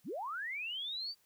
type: linear sweep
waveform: sine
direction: up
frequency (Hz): 111.6 to 4699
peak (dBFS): -37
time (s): 0.04-1.15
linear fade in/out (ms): 50
effects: white hiss -71 dBFS RMS until 1.25 s